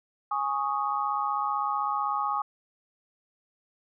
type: chord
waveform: sine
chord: Ab suspended fourth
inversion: none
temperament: equal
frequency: 830.6 / 1108.7 / 1244.5 Hz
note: Ab5 / Db6 / Eb6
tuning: 0 / 0 / 0 cents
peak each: -30 dBFS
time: 0.31-2.42 s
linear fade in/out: 5 ms
effects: none